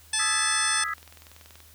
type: harmonic tone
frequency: 869 Hz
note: A5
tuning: 22 cents flat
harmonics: 1 / 2 / 3 / 4 / 5 / 6 / 7 / 9 / 10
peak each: -39 / -31 / -36 / -32 / -38 / -31 / -33 / -38 / -27 dBFS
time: 0.13-0.84 s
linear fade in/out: 5 ms
type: chord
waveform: sine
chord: E major seventh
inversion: third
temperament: equal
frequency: 1244.5 / 1318.5 / 1661.2 / 1975.5 Hz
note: D#6 / E6 / G#6 / B6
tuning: 0 / 0 / 0 / 0 cents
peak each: -33 dBFS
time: 0.19-0.94 s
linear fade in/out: 5 ms
type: click train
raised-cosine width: 0.2 ms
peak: -30 dBFS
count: 18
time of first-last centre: 0.79-1.603 s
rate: 20.9 Hz
effects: added 78 Hz sine -54 dBFS peak until 1.74 s + white hiss -54 dBFS RMS until 1.74 s